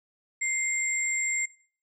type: tone pair together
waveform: sine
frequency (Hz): 2101 / 7448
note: C7 / A#8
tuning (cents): +7 / -2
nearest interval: octave + minor seventh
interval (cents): 2191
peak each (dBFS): -28 / -29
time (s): 0.41-1.46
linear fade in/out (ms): 10
effects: noise-tail reverb RT60 0.5 s tail -20 dB re dry